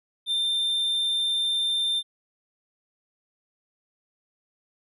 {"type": "tone", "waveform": "triangle", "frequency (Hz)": 3588, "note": "A7", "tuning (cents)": 33, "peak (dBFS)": -21, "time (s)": [0.26, 2.03], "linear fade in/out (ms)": 50, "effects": ["resampled to 32000 Hz"]}